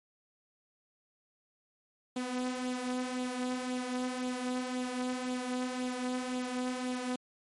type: tone with flanger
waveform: sawtooth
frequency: 251.7 Hz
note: B3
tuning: 33 cents sharp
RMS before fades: -35 dBFS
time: 2.16-7.16 s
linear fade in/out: 5 ms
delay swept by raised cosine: 0.26 to 4.26 ms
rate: 1.9 Hz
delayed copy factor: +0.5
effects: MP3 48 kbps